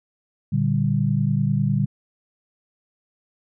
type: chord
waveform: sine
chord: G minor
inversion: first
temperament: equal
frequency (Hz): 116.54 / 146.83 / 196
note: Bb2 / D3 / G3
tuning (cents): 0 / 0 / 0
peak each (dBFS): -23 / -21 / -23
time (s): 0.52-1.86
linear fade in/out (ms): 10
effects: none